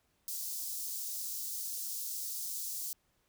white high-pass noise, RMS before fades -39 dBFS, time 0.28-2.93 s, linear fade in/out 0 ms, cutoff 4900 Hz, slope 24 dB/octave, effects pink hiss -75 dBFS RMS until 3.28 s

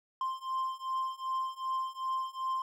triangle beating tone pair, 1046.5 / 1049.1 Hz, C6 / C6, 0 / +4 cents, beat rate 2.6 Hz, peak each -34 / -33 dBFS, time 0.21-2.62 s, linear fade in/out 2 ms, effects none

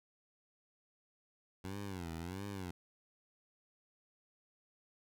15% pulse tone with vibrato, 91 Hz, F#2, 28 cents flat, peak -35 dBFS, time 1.64-2.71 s, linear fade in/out 5 ms, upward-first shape sine, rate 1.5 Hz, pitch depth 190 cents each way, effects none

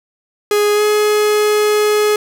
45% pulse tone with pitch glide, 415.3 to 421.3 Hz, G#4 to G#4, 0 to +25 cents, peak -11 dBFS, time 0.51-2.16 s, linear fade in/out 2 ms, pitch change +25 cents, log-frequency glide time 0.74-0.82 s, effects none

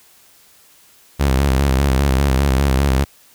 sawtooth tone with vibrato, 67.8 Hz, C#2, 38 cents flat, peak -9 dBFS, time 1.19-3.05 s, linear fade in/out 20 ms, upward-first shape square, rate 5 Hz, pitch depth 66 cents each way, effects white hiss -50 dBFS RMS until 3.34 s

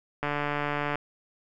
click train, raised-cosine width 0.5 ms, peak -14 dBFS, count 107, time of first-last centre 0.23-0.956 s, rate 146 Hz, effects none

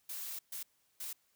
blue noise bursts at uneven times, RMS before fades -42 dBFS, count 3, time 0.09-0.39 / 0.52-0.63 / 1-1.13 s, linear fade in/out 5 ms, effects white hiss -74 dBFS RMS until 1.35 s

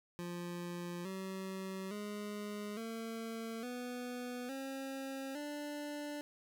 25% pulse tone with pitch steps, 174.61 / 190.41 / 207.6 / 226.4 / 246.9 / 269.3 / 293.7 Hz, F3 / F#3 / G#3 / A3 / B3 / C#4 / D4, 0 / +50 / 0 / +50 / 0 / -50 / 0 cents, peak -37 dBFS, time 0.19-6.21 s, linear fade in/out 0 ms, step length 860 ms, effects none

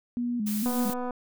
sine tone with vibrato, 225.3 Hz, A3, 41 cents sharp, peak -26 dBFS, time 0.17-0.9 s, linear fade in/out 0 ms, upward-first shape square, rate 2.2 Hz, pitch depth 120 cents each way
blue noise, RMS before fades -36 dBFS, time 0.46-0.94 s, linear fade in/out 10 ms
click train, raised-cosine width 1 ms, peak -21 dBFS, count 112, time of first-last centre 0.66-1.108 s, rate 248 Hz
effects none

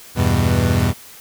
30% pulse chord, E minor, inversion none, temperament equal with one note detuned, 82.41 / 98.4 / 123.47 Hz, E2 / G2 / B2, 0 / +7 / 0 cents, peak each -16 dBFS, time 0.15-0.94 s, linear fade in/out 50 ms, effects white hiss -41 dBFS RMS until 1.2 s

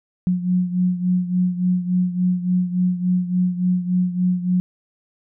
sine beating tone pair, 180 / 183.5 Hz, F#3 / F#3, -47 / -14 cents, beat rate 3.5 Hz, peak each -18 / -23 dBFS, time 0.27-4.6 s, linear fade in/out 0 ms, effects none

